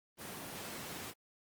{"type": "high-pass noise", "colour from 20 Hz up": "pink", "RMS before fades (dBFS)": -45, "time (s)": [0.17, 1.14], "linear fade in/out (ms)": 50, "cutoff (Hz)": 150, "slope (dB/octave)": 12, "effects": ["Opus 24 kbps"]}